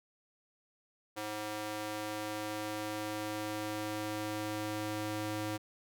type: tone with high-pass filter sweep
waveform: square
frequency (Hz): 106.3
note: G#2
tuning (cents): +41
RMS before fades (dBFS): -38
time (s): 1.16-5.58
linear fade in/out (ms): 20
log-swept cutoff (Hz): 450 to 220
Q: 0.89
effects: none